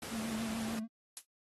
pink noise, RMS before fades -43 dBFS, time 0.02-0.79 s, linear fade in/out 2 ms
triangle tone with vibrato, 223.2 Hz, A3, 25 cents sharp, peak -34 dBFS, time 0.1-0.88 s, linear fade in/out 50 ms, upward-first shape square, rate 6.8 Hz, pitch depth 35 cents each way
blue noise with exponential decay, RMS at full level -36 dBFS, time 1.17-1.25 s, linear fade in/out 0 ms, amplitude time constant 17 ms
effects high-pass 100 Hz 12 dB/octave + AAC 32 kbps

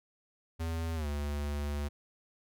square tone with pitch glide, 82.1 to 72.72 Hz, E2 to D2, -6 to -16 cents, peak -33 dBFS, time 0.59-1.89 s, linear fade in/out 20 ms, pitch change -210 cents, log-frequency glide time 0.95-1.07 s, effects none

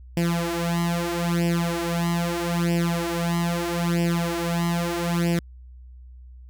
sawtooth tone with flanger, 170.7 Hz, F3, 39 cents flat, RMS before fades -24 dBFS, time 0.17-5.39 s, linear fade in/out 0 ms, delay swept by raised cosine 0.38 to 4.88 ms, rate 0.78 Hz, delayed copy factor +0.9, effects added 62 Hz sine -41 dBFS peak until 6.49 s

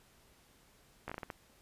slowing click train, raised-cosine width 0.5 ms, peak -25 dBFS, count 7, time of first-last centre 1.08-1.302 s, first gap 15 ms, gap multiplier 1.36, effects pink hiss -65 dBFS RMS until 1.61 s + resampled to 32000 Hz

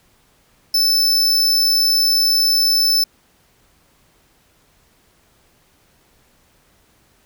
45% pulse tone, 5274 Hz, E8, in tune, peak -13 dBFS, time 0.74-3.04 s, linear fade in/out 5 ms, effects pink hiss -57 dBFS RMS until 7.25 s

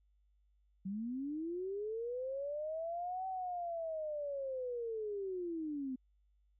sine linear two-way sweep, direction up then down, 185 to 763 to 252.1 Hz, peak -37 dBFS, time 0.85-5.96 s, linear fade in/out 10 ms, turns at 3.27 s, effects added 50 Hz sine -69 dBFS peak until 6.59 s

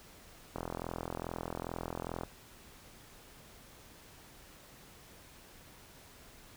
click train, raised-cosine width 1 ms, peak -23 dBFS, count 72, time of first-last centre 0.56-2.235 s, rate 42.4 Hz, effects pink hiss -56 dBFS RMS until 6.56 s

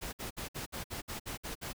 pink noise bursts, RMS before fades -40 dBFS, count 10, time 0.01-1.732 s, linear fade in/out 20 ms, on 120 ms, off 58 ms, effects none

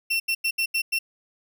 35% pulse tone bursts at uneven times, 2709 Hz, E7, 47 cents sharp, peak -20 dBFS, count 6, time 0.1-0.2 / 0.28-0.35 / 0.44-0.51 / 0.58-0.66 / 0.74-0.82 / 0.92-0.99 s, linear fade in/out 10 ms, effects none

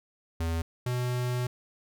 square tone pair in turn, 82.5 / 124 Hz, E2 / B2, +2 / +7 cents, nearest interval perfect fifth, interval 705 cents, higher second, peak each -28 dBFS, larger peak neither, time 0.4-0.62 / 0.86-1.47 s, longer second, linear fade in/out 5 ms, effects none

